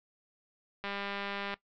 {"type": "click train", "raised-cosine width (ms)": 0.3, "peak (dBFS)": -21, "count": 141, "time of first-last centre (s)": [0.84, 1.54], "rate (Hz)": 200, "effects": ["noise-tail reverb RT60 0.1 s tail -17 dB re dry", "low-pass 4000 Hz 12 dB/octave"]}